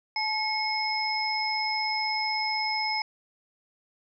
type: tone cluster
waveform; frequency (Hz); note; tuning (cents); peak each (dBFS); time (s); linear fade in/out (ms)
sine; 864 / 2176 / 5130; A5 / C#7 / E8; -32 / -33 / -48; -30; 0.16-3.02; 2
effects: none